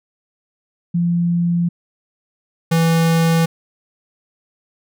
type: tone pair in turn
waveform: sine / square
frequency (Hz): 172.3 / 164.9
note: F3 / E3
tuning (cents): -23 / +1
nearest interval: minor second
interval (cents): 76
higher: first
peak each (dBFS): -14 / -13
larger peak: second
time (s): 0.94-1.69 / 2.71-3.46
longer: neither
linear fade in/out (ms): 10
effects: none